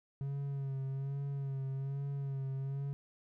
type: tone with vibrato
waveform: triangle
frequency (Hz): 137.3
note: C#3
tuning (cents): -16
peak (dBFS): -33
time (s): 0.21-2.93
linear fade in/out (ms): 0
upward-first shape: sine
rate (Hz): 1.2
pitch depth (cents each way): 38
effects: none